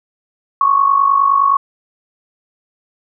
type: tone with amplitude modulation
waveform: sine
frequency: 1108.7 Hz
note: C#6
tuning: in tune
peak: -6 dBFS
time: 0.61-1.57 s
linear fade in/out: 2 ms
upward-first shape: sine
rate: 49.7 Hz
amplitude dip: 70%
effects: none